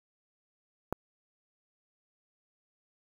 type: click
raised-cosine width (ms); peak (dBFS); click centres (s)
1; -16; 0.926
effects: 7-bit